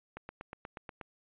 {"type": "click train", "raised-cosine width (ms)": 0.5, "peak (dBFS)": -27, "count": 8, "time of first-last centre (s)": [0.17, 1.012], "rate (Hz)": 8.31, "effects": ["resampled to 8000 Hz"]}